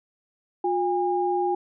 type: tone pair together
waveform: sine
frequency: 357.4 / 812 Hz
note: F4 / G#5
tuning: +40 / -39 cents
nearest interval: octave + major second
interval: 1421 cents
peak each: -24 dBFS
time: 0.64-1.55 s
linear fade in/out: 5 ms
effects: none